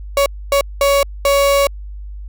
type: tone bursts at uneven times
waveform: 35% pulse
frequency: 560 Hz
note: C#5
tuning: 18 cents sharp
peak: -9 dBFS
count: 4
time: 0.17-0.26 / 0.52-0.61 / 0.81-1.03 / 1.25-1.67 s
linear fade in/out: 2 ms
effects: added 50 Hz sine -27 dBFS peak until 2.28 s